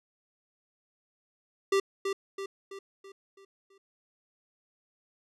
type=tone with echo; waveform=square; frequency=392 Hz; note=G4; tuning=in tune; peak=-23 dBFS; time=1.72-1.8 s; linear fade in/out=5 ms; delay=330 ms; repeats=6; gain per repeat=-6 dB; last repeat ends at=3.78 s; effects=low-pass 8000 Hz 12 dB/octave